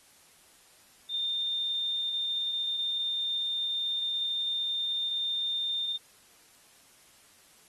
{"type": "tone", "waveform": "sine", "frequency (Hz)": 3618, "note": "A7", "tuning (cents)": 48, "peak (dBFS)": -28, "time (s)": [1.1, 5.98], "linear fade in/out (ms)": 20, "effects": ["white hiss -59 dBFS RMS until 7.68 s", "AAC 32 kbps"]}